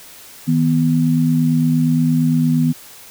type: tone pair together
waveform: sine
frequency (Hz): 158.26 / 246.9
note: D#3 / B3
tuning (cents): +30 / 0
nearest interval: minor sixth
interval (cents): 770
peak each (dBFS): -15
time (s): 0.47-2.73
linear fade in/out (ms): 20
effects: white hiss -40 dBFS RMS until 3.1 s